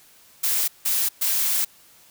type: noise bursts at uneven times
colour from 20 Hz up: blue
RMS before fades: -22 dBFS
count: 3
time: 0.43-0.68 / 0.85-1.09 / 1.21-1.65 s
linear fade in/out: 10 ms
effects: white hiss -53 dBFS RMS until 2.1 s